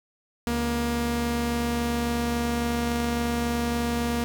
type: tone pair together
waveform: sawtooth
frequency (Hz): 70.9 / 236.4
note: C#2 / A#3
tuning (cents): +40 / +24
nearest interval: octave + major sixth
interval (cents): 2084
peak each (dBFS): -27 / -21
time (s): 0.47-4.24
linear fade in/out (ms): 0
effects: 8-bit